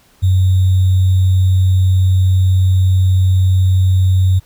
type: tone with sample-and-hold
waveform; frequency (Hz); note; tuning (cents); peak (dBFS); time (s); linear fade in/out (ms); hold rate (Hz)
sine; 93.2; F#2; +13; -8; 0.22-4.4; 20; 3675
effects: pink hiss -51 dBFS RMS until 4.45 s